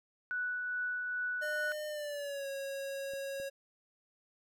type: tone with tremolo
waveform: sine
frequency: 1480 Hz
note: F#6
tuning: in tune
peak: -32 dBFS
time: 0.31-1.72 s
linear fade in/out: 0 ms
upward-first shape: triangle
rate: 2.4 Hz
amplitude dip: 30%
type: tone with pitch glide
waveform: square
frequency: 606 to 549.3 Hz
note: D#5 to C#5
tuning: -46 to -16 cents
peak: -38 dBFS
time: 1.41-3.5 s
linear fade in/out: 20 ms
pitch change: -170 cents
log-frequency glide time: 1.88-2.48 s
type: clicks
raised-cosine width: 2 ms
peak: -42 / -39 dBFS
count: 2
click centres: 3.136 / 3.4 s
effects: none